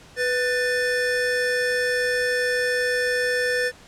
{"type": "tone pair together", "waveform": "square", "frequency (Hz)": [494.9, 1777], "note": ["B4", "A6"], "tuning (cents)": [4, 17], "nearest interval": "octave + minor seventh", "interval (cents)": 2213, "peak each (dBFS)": -24, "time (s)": [0.16, 3.72], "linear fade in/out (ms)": 50, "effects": ["pink hiss -48 dBFS RMS until 3.87 s", "low-pass 8000 Hz 12 dB/octave"]}